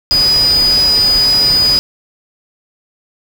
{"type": "tone in noise", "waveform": "sine", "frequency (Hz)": 4949, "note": "D#8", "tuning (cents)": -10, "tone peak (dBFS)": -8, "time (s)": [0.11, 1.79], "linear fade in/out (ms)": 0, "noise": "pink", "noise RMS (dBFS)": -22, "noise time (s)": [0.11, 1.79], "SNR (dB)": 11, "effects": []}